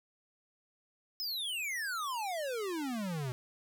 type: exponential sweep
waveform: square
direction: down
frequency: 5274 to 121.1 Hz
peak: -35 dBFS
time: 1.2-3.32 s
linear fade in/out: 0 ms
effects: none